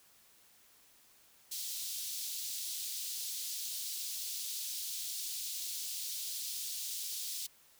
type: high-pass noise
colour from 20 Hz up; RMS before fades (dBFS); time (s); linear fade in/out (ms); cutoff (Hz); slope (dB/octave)
pink; -40; 1.51-7.47; 10; 3800; 24
effects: white hiss -64 dBFS RMS until 7.79 s